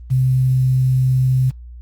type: tone with quantisation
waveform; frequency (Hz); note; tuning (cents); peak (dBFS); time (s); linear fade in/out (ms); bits
sine; 129.4; C3; -19; -12; 0.1-1.51; 20; 7
effects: added 60 Hz sine -33 dBFS peak until 1.81 s + Opus 24 kbps